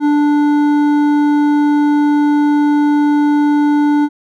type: tone with hard clipping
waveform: sine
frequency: 293.7 Hz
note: D4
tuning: in tune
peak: -11 dBFS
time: 0-4.09 s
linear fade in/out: 50 ms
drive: 9 dB
effects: none